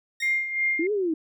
15% pulse tone with exponential decay, 1861 Hz, A#6, 3 cents flat, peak -26 dBFS, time 0.2-0.53 s, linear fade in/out 5 ms, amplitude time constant 70 ms
sine tone with tremolo, 2114 Hz, C7, 17 cents sharp, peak -20 dBFS, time 0.22-0.87 s, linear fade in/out 5 ms, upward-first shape sine, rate 2.8 Hz, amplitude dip 65%
sine linear two-way sweep, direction up then down, 305.3 to 430.7 to 305.3 Hz, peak -22 dBFS, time 0.79-1.14 s, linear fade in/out 5 ms, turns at 0.92 s
effects none

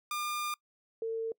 sawtooth / sine tone pair in turn, 1204 / 451 Hz, D6 / A4, +43 / +43 cents, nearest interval octave + perfect fourth, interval 1700 cents, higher first, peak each -29 / -31 dBFS, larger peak first, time 0.11-0.54 / 1.02-1.32 s, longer first, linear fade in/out 2 ms, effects noise-tail reverb RT60 0.1 s tail -24 dB re dry

